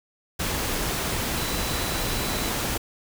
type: tone in noise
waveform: sine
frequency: 3970 Hz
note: B7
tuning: 8 cents sharp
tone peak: -37 dBFS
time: 1.36-2.5 s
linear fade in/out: 10 ms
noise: pink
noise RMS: -27 dBFS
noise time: 0.39-2.78 s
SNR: -13 dB
effects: none